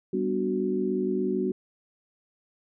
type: chord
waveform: sine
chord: G major seventh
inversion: none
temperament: equal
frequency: 196 / 246.9 / 293.7 / 370 Hz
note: G3 / B3 / D4 / F#4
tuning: 0 / 0 / 0 / 0 cents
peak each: -30 / -31 / -33 / -27 dBFS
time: 0.13-1.52 s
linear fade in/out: 5 ms
effects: none